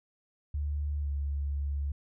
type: tone with pitch glide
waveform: sine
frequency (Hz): 73.1 to 70.98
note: D2 to C#2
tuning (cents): -7 to +42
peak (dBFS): -29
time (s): 0.54-1.92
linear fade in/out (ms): 5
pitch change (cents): -51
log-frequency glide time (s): 1.01-1.09
effects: none